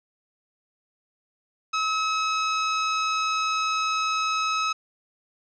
sawtooth tone, 1285 Hz, E6, 45 cents flat, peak -19 dBFS, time 1.73-4.73 s, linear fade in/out 10 ms, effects resampled to 16000 Hz + 9-bit

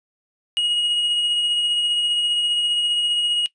triangle tone with tremolo, 2888 Hz, F#7, 43 cents flat, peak -15 dBFS, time 0.57-3.46 s, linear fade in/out 0 ms, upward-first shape triangle, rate 15 Hz, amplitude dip 30%, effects noise-tail reverb RT60 0.1 s tail -18 dB re dry + resampled to 22050 Hz

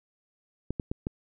clicks, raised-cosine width 3 ms, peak -17 dBFS, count 4, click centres 0.706 / 0.798 / 0.915 / 1.069 s, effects none

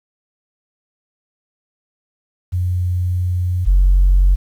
sine tone pair in turn, 89.8 / 45.95 Hz, F2 / F#1, +49 / -11 cents, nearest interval octave, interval 1160 cents, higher first, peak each -15 / -7 dBFS, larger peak second, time 2.52-3.66 / 3.66-4.36 s, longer first, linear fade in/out 20 ms, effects tanh soft clip ceiling -5 dBFS + 8-bit

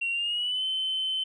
sine tone with pitch glide, 2746 to 3065 Hz, F7 to G7, -30 to -40 cents, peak -25 dBFS, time 0.01-1.24 s, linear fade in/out 10 ms, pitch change +190 cents, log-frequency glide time 0.11-0.64 s, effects tanh soft clip ceiling -22 dBFS

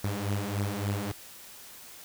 sawtooth beating tone pair, 99.5 / 103 Hz, G2 / G#2, +26 / -14 cents, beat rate 3.5 Hz, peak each -28 dBFS, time 0.04-1.12 s, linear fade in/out 5 ms, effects white hiss -48 dBFS RMS until 2.04 s

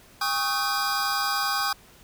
square tone cluster, 806 / 1111 / 1261 / 1531 / 4911 Hz, G5 / C#6 / D#6 / G6 / D#8, +48 / +4 / +23 / -41 / -23 cents, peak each -31 dBFS, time 0.21-1.73 s, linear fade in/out 5 ms, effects pink hiss -53 dBFS RMS until 2.03 s

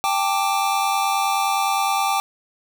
square chord, G suspended second, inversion none, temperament equal with one note detuned, 790.4 / 880 / 1174.7 Hz, G5 / A5 / D6, +14 / 0 / 0 cents, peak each -22 / -26 / -24 dBFS, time 0.04-2.2 s, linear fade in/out 0 ms, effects none

